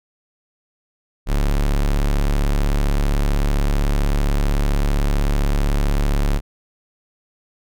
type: tone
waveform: 45% pulse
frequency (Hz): 35.68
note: D1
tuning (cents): -49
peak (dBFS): -15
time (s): 1.26-6.41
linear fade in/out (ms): 50
effects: none